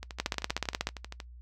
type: two click trains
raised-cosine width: 0.2 ms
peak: -22 / -11 dBFS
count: 16 / 12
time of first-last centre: 0.03-1.202 / 0.2-0.871 s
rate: 12.8 / 16.4 Hz
effects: noise-tail reverb RT60 0.1 s tail -20 dB re dry + added 60 Hz sine -46 dBFS peak until 1.41 s